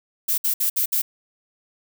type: noise bursts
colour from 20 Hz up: violet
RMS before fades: -21 dBFS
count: 5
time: 0.28-1.02 s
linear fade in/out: 10 ms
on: 100 ms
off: 60 ms
effects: none